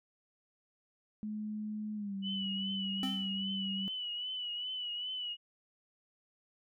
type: tone with pitch glide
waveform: sine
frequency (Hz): 212.8 to 195.14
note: G#3 to G3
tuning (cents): +42 to -8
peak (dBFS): -36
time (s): 1.23-3.88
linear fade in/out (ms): 0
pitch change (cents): -150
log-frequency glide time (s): 1.95-2.16
type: tone with vibrato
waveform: sine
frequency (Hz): 2960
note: F#7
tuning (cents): 0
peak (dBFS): -36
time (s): 2.22-5.37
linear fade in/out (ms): 50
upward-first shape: triangle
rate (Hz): 2.5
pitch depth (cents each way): 60
type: tone with exponential decay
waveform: square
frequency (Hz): 261.6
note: C4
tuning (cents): 0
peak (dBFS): -33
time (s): 3.03-3.39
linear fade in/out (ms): 1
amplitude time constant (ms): 77
effects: none